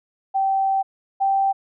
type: tone pair in turn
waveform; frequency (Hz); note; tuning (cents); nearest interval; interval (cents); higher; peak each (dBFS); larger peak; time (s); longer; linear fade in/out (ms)
sine; 776 / 781.4; G5 / G5; -18 / -6; unison; 12; second; -17 / -16; second; 0.34-0.83 / 1.2-1.53; first; 20
effects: none